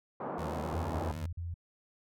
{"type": "band-pass noise", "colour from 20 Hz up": "white", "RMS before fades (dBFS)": -38, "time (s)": [0.2, 1.12], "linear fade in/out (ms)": 5, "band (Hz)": [140, 980], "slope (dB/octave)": 24}
{"type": "tone with vibrato", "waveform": "20% pulse", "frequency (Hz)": 77.78, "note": "D#2", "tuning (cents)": 0, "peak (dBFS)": -33, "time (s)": [0.38, 1.26], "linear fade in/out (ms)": 5, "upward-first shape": "triangle", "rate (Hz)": 7.8, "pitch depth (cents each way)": 86}
{"type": "tone bursts", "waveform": "sine", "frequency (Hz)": 85.5, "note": "F2", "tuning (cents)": -36, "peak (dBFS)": -35, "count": 4, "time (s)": [0.73, 1.542], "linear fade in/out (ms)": 5, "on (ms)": 170, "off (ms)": 44}
{"effects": []}